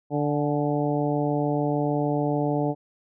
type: harmonic tone with a mistuned harmonic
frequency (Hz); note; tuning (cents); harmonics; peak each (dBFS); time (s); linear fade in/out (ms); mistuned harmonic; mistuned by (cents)
146.83; D3; 0; 1 / 2 / 3 / 4 / 5 / 6; -27 / -26 / -29 / -30 / -31 / -35; 0.1-2.75; 50; 6; -43
effects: none